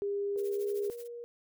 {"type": "tone with pitch glide", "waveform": "sine", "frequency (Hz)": [403.1, 407.3], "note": ["G4", "G#4"], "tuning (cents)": [48, -34], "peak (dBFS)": -30, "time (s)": [0.02, 0.9], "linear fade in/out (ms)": 0, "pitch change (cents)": 18, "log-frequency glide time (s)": [0.53, 0.63]}
{"type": "tone", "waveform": "sine", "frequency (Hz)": 474.9, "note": "A#4", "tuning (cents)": 32, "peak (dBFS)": -40, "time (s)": [0.36, 1.24], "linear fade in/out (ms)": 0}
{"type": "noise with tremolo", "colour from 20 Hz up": "blue", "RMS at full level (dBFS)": -49, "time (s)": [0.37, 1.08], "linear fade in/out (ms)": 20, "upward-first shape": "triangle", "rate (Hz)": 13, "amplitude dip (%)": 95}
{"effects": []}